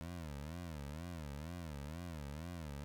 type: tone with vibrato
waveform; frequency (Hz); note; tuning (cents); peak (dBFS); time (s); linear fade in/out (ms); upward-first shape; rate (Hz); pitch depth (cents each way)
20% pulse; 78.7; D#2; +20; -39; 0.01-2.84; 0; sine; 2.1; 200
effects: none